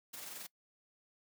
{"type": "noise with amplitude modulation", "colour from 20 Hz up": "white", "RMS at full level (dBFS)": -45, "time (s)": [0.13, 0.47], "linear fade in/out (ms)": 10, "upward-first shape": "sine", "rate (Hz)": 22.2, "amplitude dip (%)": 40, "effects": ["noise-tail reverb RT60 0.1 s tail -22 dB re dry", "high-pass 150 Hz 12 dB/octave"]}